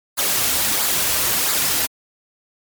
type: noise with flanger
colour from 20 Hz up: white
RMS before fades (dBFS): -19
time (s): 0.17-1.87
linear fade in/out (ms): 20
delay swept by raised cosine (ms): 0.33 to 5.53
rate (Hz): 1.5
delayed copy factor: -0.5
effects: MP3 96 kbps